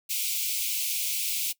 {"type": "high-pass noise", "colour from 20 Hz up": "white", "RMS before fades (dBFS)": -29, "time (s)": [0.09, 1.53], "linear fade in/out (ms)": 20, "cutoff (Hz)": 2200, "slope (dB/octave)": 96, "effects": ["noise-tail reverb RT60 0.1 s tail -21 dB re dry"]}